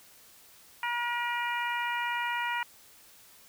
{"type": "harmonic tone", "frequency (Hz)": 477.9, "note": "A#4", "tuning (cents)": 43, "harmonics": [2, 3, 4, 5, 6], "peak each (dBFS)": [-32, -36, -35, -37, -41], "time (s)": [0.83, 2.63], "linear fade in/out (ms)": 2, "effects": ["white hiss -56 dBFS RMS until 3.48 s"]}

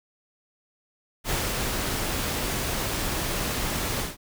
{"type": "noise with ADSR envelope", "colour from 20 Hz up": "pink", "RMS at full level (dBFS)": -26, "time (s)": [1.24, 4.17], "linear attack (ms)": 65, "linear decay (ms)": 200, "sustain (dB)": -2, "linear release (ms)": 170, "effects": []}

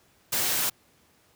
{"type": "noise", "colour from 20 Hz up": "white", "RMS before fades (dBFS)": -26, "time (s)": [0.32, 0.7], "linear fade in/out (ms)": 10, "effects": ["pink hiss -62 dBFS RMS until 1.35 s", "high-pass 80 Hz 12 dB/octave"]}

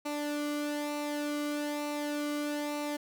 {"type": "tone with flanger", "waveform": "sawtooth", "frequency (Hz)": 294.2, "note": "D4", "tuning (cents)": 3, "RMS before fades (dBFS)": -34, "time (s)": [0.05, 2.97], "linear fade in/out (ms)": 10, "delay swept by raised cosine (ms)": [0.6, 1.18], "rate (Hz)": 1.1, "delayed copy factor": -0.55, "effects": []}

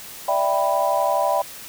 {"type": "chord", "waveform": "sine", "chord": "E minor seventh", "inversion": "third", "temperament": "equal", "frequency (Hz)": [587.3, 659.3, 784, 987.8], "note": ["D5", "E5", "G5", "B5"], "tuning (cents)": [0, 0, 0, 0], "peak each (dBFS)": -23, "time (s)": [0.28, 1.42], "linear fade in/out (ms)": 5, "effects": ["white hiss -38 dBFS RMS until 1.68 s"]}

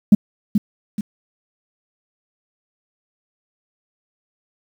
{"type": "tone with echo", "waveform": "sine", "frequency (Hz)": 207.7, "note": "G#3", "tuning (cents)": 0, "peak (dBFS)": -3, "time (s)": [0.12, 0.15], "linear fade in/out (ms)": 5, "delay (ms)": 430, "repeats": 2, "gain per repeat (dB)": -8, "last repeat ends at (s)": 1.01, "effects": ["tanh soft clip ceiling 0 dBFS", "7-bit"]}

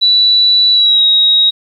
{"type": "tone with pitch glide", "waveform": "sine", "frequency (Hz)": [3951, 3797], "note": ["B7", "A#7"], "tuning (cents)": [0, 31], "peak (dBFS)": -6, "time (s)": [0.01, 1.51], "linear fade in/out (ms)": 20, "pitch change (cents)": -69, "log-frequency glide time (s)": [0.72, 1.05], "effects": ["8-bit"]}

